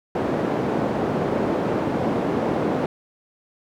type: band-pass noise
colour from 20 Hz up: white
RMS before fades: -23 dBFS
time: 0.15-2.86 s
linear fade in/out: 2 ms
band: 160 to 490 Hz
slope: 12 dB/octave
effects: none